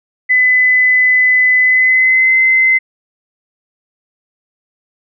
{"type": "tone with pitch glide", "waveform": "sine", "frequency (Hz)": [2009, 2058], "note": ["B6", "C7"], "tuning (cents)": [29, -29], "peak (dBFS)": -7, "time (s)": [0.29, 2.79], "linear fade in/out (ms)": 20, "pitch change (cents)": 42, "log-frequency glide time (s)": [1.6, 2.37], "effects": []}